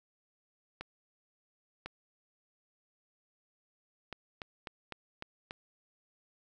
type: clicks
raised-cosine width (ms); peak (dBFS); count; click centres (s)
0.3; -24; 8; 0.81 / 1.86 / 4.127 / 4.418 / 4.672 / 4.923 / 5.224 / 5.509
effects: none